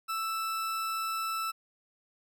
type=tone; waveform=40% pulse; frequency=1321 Hz; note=E6; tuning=3 cents sharp; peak=-30 dBFS; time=0.08-1.52 s; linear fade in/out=20 ms; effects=none